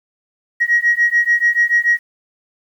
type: beating tone pair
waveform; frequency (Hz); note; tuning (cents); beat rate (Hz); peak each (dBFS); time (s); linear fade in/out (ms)
sine; 1893 / 1899.9; A#6 / A#6; +26 / +32; 6.9; -14; 0.6-1.99; 20
effects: tanh soft clip ceiling -5 dBFS + 8-bit